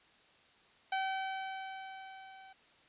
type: tone with level ramp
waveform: sawtooth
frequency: 767 Hz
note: G5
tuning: 38 cents flat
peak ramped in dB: -27 to -49 dBFS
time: 0.92-2.53 s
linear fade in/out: 5 ms
effects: white hiss -64 dBFS RMS until 2.88 s + resampled to 8000 Hz